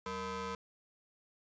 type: ring-modulated tone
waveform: 25% pulse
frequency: 272.7 Hz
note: C#4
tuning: 28 cents flat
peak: -31 dBFS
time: 0.06-0.55 s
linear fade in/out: 2 ms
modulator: 738 Hz
effects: resampled to 16000 Hz